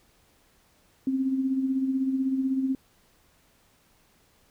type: tone with tremolo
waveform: sine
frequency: 265 Hz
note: C4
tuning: 22 cents sharp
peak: -21 dBFS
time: 1.07-2.75 s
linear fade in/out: 2 ms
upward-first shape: sine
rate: 16 Hz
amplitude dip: 50%
effects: pink hiss -63 dBFS RMS until 4.5 s